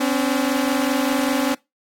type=tone pair together; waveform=sawtooth; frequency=258.7 / 283.8 Hz; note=C4 / C#4; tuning=-19 / +41 cents; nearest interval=major second; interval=160 cents; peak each=-17 dBFS; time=0-1.55 s; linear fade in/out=10 ms; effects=noise-tail reverb RT60 0.2 s tail -22 dB re dry + AAC 64 kbps